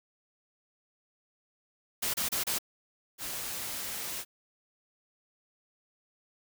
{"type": "noise bursts", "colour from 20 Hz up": "white", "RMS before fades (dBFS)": -31, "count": 4, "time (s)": [2.02, 2.587], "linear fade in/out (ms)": 10, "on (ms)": 120, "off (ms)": 29}
{"type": "noise", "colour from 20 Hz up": "white", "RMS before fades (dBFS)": -37, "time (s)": [3.18, 4.25], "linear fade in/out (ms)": 50}
{"effects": []}